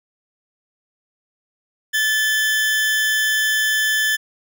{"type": "tone pair together", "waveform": "40% pulse", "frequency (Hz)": [1741, 3096], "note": ["A6", "G7"], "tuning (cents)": [-19, -22], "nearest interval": "minor seventh", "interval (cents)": 997, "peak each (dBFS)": [-16, -26], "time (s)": [1.93, 4.17], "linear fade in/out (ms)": 20, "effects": []}